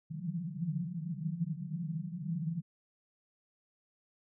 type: band-pass noise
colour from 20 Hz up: pink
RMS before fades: -37 dBFS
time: 0.1-2.62 s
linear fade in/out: 10 ms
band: 150 to 180 Hz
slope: 96 dB/octave
effects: none